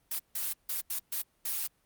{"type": "noise bursts at uneven times", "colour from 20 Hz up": "blue", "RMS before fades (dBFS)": -33, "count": 6, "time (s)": [[0.11, 0.19], [0.35, 0.53], [0.69, 0.81], [0.9, 0.99], [1.12, 1.22], [1.45, 1.67]], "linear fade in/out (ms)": 5, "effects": ["pink hiss -71 dBFS RMS until 1.85 s", "Opus 32 kbps"]}